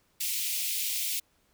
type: high-pass noise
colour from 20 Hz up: white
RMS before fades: -31 dBFS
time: 0.2-1.2 s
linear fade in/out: 10 ms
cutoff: 2200 Hz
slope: 48 dB/octave
effects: pink hiss -69 dBFS RMS until 1.53 s